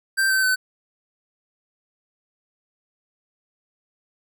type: tone with pitch steps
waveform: square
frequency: 1568 / 1542 / 1516.3 Hz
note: G6 / G6 / F#6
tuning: 0 / -29 / +42 cents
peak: -18 dBFS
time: 0.17-0.56 s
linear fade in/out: 20 ms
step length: 130 ms
effects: none